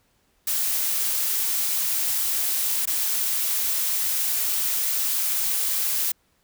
blue noise with dropouts, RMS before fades -24 dBFS, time 0.47-6.12 s, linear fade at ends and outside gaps 5 ms, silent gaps 2.856-2.873 s, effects pink hiss -66 dBFS RMS until 6.43 s

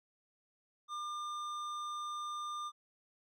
sine tone with hard clipping, 1200 Hz, D6, 37 cents sharp, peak -40 dBFS, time 0.88-2.72 s, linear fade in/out 50 ms, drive 11 dB, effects none

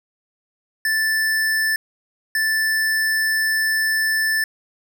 square tone pair in turn, 1760 / 1760 Hz, A6 / A6, 0 / 0 cents, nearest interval unison, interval 0 cents, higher neither, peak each -18 dBFS, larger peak neither, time 0.85-1.76 / 2.35-4.44 s, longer second, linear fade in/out 2 ms, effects none

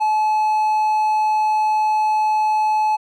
triangle tone, 859 Hz, A5, 42 cents flat, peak -13 dBFS, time 0-2.97 s, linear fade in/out 20 ms, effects none

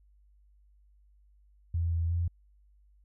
sine tone with pitch steps, 84.2 / 83.4 / 85.6 Hz, E2 / E2 / F2, +37 / +21 / -34 cents, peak -26 dBFS, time 1.74-2.28 s, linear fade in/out 5 ms, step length 180 ms, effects added 50 Hz sine -59 dBFS peak until 3.04 s

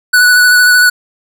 square tone with vibrato, 1480 Hz, F#6, in tune, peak -5 dBFS, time 0.13-0.9 s, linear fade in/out 10 ms, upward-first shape sine, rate 13 Hz, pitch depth 17 cents each way, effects none

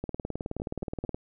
two click trains, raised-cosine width 2 ms, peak -19 / -24 dBFS, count 22 / 3, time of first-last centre 0.04-1.145 / 0.6-1.048 s, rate 19 / 4.46 Hz, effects none

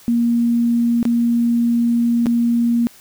sine tone with dropouts, 235.6 Hz, A#3, 19 cents sharp, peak -13 dBFS, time 0.08-2.87 s, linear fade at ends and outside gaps 0 ms, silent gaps 1.029-1.053 / 2.259-2.267 s, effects white hiss -46 dBFS RMS until 3 s

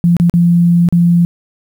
sine tone with dropouts, 172.3 Hz, F3, 23 cents flat, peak -6 dBFS, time 0.04-1.25 s, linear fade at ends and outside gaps 0 ms, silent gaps 0.167-0.199 / 0.297-0.339 / 0.888-0.925 s, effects 7-bit

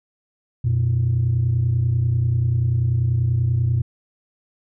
sine tone pair together, 90.4 / 120.67 Hz, F#2 / B2, -40 / -40 cents, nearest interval perfect fourth, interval 500 cents, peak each -21 / -16 dBFS, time 0.64-3.82 s, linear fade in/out 10 ms, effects tanh soft clip ceiling -12 dBFS

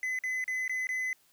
triangle tone with dropouts, 2023 Hz, B6, 41 cents sharp, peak -28 dBFS, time 0.03-1.13 s, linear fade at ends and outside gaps 1 ms, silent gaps 0.189-0.237 / 0.441-0.479 / 0.679-0.695 / 0.87-0.89 s, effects white hiss -66 dBFS RMS until 1.32 s

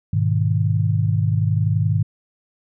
sine chord, G# minor, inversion none, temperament just, 103.83 / 124.59 / 155.74 Hz, G#2 / B2 / D#3, 0 / +16 / +2 cents, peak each -18 / -23 / -21 dBFS, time 0.13-2.03 s, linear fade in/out 5 ms, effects none

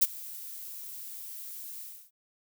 violet noise with ADSR envelope, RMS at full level -20 dBFS, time 0.01-2.11 s, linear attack 15 ms, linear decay 34 ms, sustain -22 dB, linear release 300 ms, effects none

